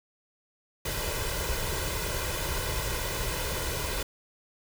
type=noise with comb filter; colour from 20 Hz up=pink; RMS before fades=-31 dBFS; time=0.85-4.03 s; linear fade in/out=5 ms; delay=2 ms; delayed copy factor=+0.65; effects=none